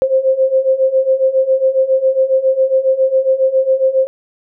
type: beating tone pair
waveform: sine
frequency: 523 / 530.3 Hz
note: C5 / C5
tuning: -1 / +23 cents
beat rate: 7.3 Hz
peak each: -15 / -12 dBFS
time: 0.02-4.07 s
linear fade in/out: 0 ms
effects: none